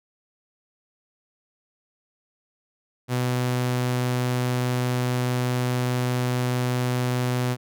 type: tone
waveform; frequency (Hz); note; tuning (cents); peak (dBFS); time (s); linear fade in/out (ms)
sawtooth; 124.8; B2; +19; -18; 3.08-7.57; 50
effects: none